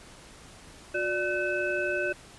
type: tone cluster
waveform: sine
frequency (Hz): 361 / 588 / 1518 / 2598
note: F#4 / D5 / F#6 / E7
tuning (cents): -43 / +2 / +44 / -26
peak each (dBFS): -32 / -31 / -30 / -35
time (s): 0.94-2.13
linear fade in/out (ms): 10
effects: pink hiss -50 dBFS RMS until 2.38 s + resampled to 24000 Hz